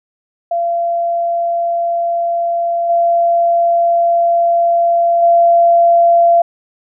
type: tone with level steps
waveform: sine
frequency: 684 Hz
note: F5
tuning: 36 cents flat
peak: -13 / -9 / -6 dBFS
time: 0.51-6.42 s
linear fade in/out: 5 ms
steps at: 2.89 / 5.22 s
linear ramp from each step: 10 ms
effects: none